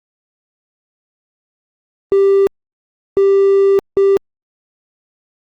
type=tone bursts at uneven times; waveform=triangle; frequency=393.3 Hz; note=G4; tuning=6 cents sharp; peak=-5 dBFS; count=3; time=2.12-2.47 / 3.17-3.79 / 3.97-4.17 s; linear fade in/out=0 ms; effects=tanh soft clip ceiling -2 dBFS + Opus 24 kbps